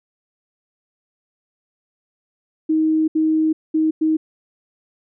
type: tone bursts at uneven times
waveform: sine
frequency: 314.9 Hz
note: D#4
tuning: 21 cents sharp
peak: -14 dBFS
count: 4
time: 2.69-3.08 / 3.15-3.53 / 3.74-3.91 / 4.01-4.17 s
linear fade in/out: 10 ms
effects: none